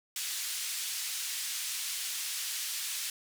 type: band-pass noise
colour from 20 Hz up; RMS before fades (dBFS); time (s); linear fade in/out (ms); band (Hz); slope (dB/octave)
white; -36; 0.16-3.1; 2; 2300 to 9900; 12
effects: none